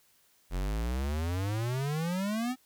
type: exponential sweep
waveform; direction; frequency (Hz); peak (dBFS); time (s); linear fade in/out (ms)
square; up; 43.12 to 261.6; -30; 0.5-2.56; 50
effects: white hiss -66 dBFS RMS until 2.65 s